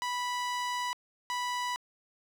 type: tone pair in turn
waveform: sawtooth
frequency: 985 / 985 Hz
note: B5 / B5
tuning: -5 / -5 cents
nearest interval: unison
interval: 0 cents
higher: neither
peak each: -27 dBFS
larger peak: neither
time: 0.02-0.93 / 1.3-1.76 s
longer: first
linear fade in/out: 0 ms
effects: low-pass 8000 Hz 12 dB/octave + 9-bit